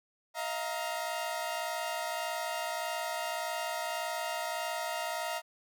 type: chord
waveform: sawtooth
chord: Eb suspended second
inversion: none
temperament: equal with one note detuned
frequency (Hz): 636.8 / 698.5 / 932.3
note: Eb5 / F5 / Bb5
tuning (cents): +40 / 0 / 0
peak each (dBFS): -34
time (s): 0.34-5.42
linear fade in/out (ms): 50
effects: none